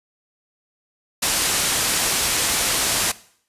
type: low-pass noise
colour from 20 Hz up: white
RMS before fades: -21 dBFS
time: 1.22-3.12 s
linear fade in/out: 10 ms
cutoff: 11000 Hz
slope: 24 dB/octave
effects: noise-tail reverb RT60 0.6 s tail -19 dB re dry + resampled to 32000 Hz